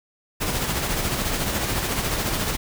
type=noise with tremolo; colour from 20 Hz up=pink; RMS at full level=-23 dBFS; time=0.4-2.57 s; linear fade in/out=20 ms; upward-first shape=sine; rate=14 Hz; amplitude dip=40%; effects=none